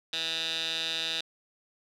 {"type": "tone with band-pass filter", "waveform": "15% pulse", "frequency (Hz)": 162.9, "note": "E3", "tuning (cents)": -20, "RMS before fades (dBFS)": -32, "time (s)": [0.13, 1.21], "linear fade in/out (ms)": 2, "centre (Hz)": 3600, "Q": 4.8, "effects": []}